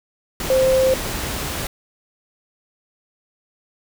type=tone in noise; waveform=sine; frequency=523.3 Hz; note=C5; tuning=in tune; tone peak=-13 dBFS; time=0.5-0.94 s; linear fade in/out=2 ms; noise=pink; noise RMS=-26 dBFS; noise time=0.4-1.67 s; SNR=+10 dB; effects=none